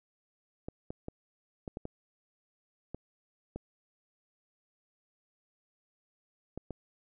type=clicks; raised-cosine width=2 ms; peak=-25 dBFS; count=10; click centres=0.685 / 0.905 / 1.084 / 1.678 / 1.771 / 1.854 / 2.946 / 3.56 / 6.576 / 6.707 s; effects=none